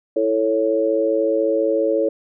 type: chord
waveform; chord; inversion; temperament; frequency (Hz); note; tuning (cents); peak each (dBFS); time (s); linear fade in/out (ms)
sine; A major; second; equal; 329.6 / 440 / 554.4; E4 / A4 / C#5; 0 / 0 / 0; -22 / -20 / -19; 0.16-2.09; 5
effects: none